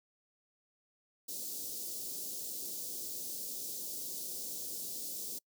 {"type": "band-stop noise", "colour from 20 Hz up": "white", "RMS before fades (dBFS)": -41, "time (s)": [1.28, 5.39], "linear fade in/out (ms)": 10, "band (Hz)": [520, 4500], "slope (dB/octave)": 24, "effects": ["noise-tail reverb RT60 0.1 s tail -26 dB re dry", "high-pass 200 Hz 12 dB/octave"]}